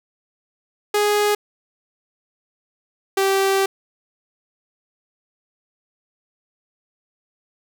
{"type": "tone pair in turn", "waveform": "sawtooth", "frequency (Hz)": [415.3, 388.9], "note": ["G#4", "G4"], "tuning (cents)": [0, -14], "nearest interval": "minor second", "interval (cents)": 114, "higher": "first", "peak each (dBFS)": -12, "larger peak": "neither", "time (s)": [[0.94, 1.35], [3.17, 3.66]], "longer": "second", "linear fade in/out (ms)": 5, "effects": []}